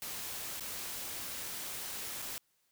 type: noise with dropouts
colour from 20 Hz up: white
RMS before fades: -41 dBFS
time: 0.02-2.38 s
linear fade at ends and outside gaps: 0 ms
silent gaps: 0.597-0.607 / 2.219-2.223 s
effects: white hiss -75 dBFS RMS until 2.71 s